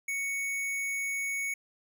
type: tone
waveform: square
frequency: 2223 Hz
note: C#7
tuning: 4 cents sharp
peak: -31 dBFS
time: 0.08-1.54 s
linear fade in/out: 5 ms
effects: none